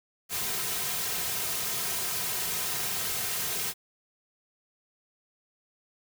white noise with comb filter, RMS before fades -31 dBFS, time 0.29-3.74 s, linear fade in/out 50 ms, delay 3.5 ms, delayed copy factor -0.65, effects none

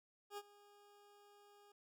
20% pulse tone with ADSR envelope, 409.4 Hz, G#4, 25 cents flat, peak -39 dBFS, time 0.3-1.72 s, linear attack 75 ms, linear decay 44 ms, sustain -20 dB, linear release 4 ms, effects none

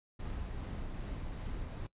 brown noise with tremolo, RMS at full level -39 dBFS, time 0.19-1.87 s, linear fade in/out 10 ms, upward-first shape triangle, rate 2.5 Hz, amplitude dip 25%, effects noise-tail reverb RT60 0.1 s tail -18 dB re dry + resampled to 8000 Hz

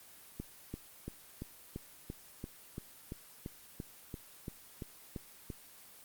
click train, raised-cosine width 3 ms, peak -27 dBFS, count 16, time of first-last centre 0.4-5.502 s, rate 2.94 Hz, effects white hiss -56 dBFS RMS until 6.04 s + Opus 24 kbps

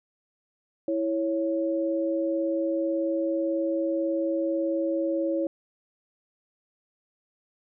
sine tone pair together, 328.8 / 553 Hz, E4 / C#5, -4 / -4 cents, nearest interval major sixth, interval 900 cents, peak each -26 / -27 dBFS, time 0.88-5.47 s, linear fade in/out 2 ms, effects none

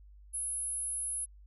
sine tone, 10590 Hz, E9, 7 cents sharp, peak -33 dBFS, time 0.33-1.26 s, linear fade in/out 20 ms, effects added 50 Hz sine -52 dBFS peak until 1.46 s

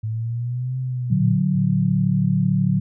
sine linear two-way sweep, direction up then down, 108.5 to 130 to 111.8 Hz, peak -22 dBFS, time 0.03-1.56 s, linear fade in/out 10 ms, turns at 0.78 s
sine chord, Bb augmented, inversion none, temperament equal with one note detuned, 113.75 / 146.83 / 185 Hz, Bb2 / D3 / F#3, -42 / 0 / 0 cents, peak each -23 / -20 / -19 dBFS, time 1.1-2.8 s, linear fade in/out 10 ms
effects none

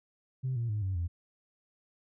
sine tone with pitch steps, 130 / 117.16 / 105.59 / 95.17 / 85.77 Hz, C3 / A#2 / G#2 / F#2 / F2, -11 / +9 / +29 / +49 / -31 cents, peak -28 dBFS, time 0.43-1.08 s, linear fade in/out 20 ms, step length 130 ms, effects tanh soft clip ceiling -26 dBFS

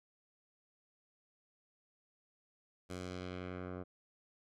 10% pulse tone with low-pass filter sweep, 91 Hz, F#2, 28 cents flat, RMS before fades -44 dBFS, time 2.89-3.84 s, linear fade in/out 20 ms, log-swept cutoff 10000 to 980 Hz, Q 1.1, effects none

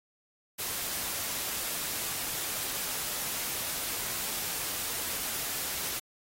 white noise, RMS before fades -34 dBFS, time 0.58-6 s, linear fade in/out 20 ms, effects AAC 48 kbps

